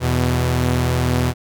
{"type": "tone pair together", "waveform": "sawtooth", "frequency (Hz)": [82.35, 124.6], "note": ["E2", "B2"], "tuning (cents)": [-1, 16], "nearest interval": "perfect fifth", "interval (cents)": 717, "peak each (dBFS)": [-16, -14], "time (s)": [0, 1.34], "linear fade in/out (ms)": 50, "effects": []}